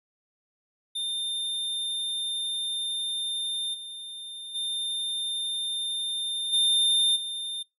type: tone with level steps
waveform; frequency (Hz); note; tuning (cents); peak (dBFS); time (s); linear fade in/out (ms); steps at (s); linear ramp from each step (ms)
square; 3611; A7; +44; -29 / -38 / -29 / -21 / -32; 0.95-7.63; 10; 3.73 / 4.54 / 6.52 / 7.15; 20
effects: noise-tail reverb RT60 0.2 s tail -23 dB re dry + resampled to 32000 Hz